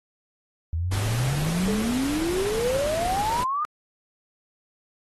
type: exponential sweep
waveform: sine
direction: up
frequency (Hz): 79 to 1244.5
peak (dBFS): -23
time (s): 0.73-3.65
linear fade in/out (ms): 0
type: noise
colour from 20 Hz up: pink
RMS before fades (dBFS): -32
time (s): 0.91-3.44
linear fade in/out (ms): 10
type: tone with exponential decay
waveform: sine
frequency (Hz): 433.7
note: A4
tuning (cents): -25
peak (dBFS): -25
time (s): 1.68-2.14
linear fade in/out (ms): 1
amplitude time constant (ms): 98
effects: AAC 32 kbps